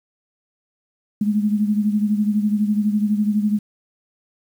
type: beating tone pair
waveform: sine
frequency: 207.7 / 219.7 Hz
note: G#3 / A3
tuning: 0 / -2 cents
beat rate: 12 Hz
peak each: -17 / -23 dBFS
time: 1.21-3.59 s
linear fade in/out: 5 ms
effects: 8-bit